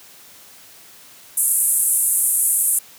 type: band-pass noise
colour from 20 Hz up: white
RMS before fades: -18 dBFS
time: 1.37-2.79 s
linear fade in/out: 5 ms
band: 8500 to 12000 Hz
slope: 48 dB/octave
effects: white hiss -45 dBFS RMS until 2.98 s + high-pass 80 Hz 12 dB/octave